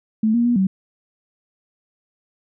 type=tone with pitch steps; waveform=sine; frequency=218.5 / 236.6 / 240.9 / 190.5 Hz; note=A3 / A#3 / B3 / G3; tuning=-12 / +26 / -43 / -49 cents; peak=-14 dBFS; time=0.23-0.67 s; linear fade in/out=5 ms; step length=110 ms; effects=none